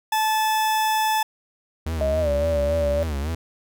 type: tone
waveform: 40% pulse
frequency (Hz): 870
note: A5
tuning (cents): -20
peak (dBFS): -18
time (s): 0.12-1.23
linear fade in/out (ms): 5
type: tone with vibrato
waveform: 45% pulse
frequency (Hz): 75.2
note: D2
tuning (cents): +42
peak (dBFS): -24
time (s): 1.86-3.35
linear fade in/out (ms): 5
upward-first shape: sine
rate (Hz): 3.6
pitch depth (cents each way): 160
type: tone with pitch glide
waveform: sine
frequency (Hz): 630 to 577.7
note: D#5 to D5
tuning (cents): +21 to -29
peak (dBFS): -20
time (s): 2.01-3.03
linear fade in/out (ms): 0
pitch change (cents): -150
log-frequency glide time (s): 2.2-2.28
effects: none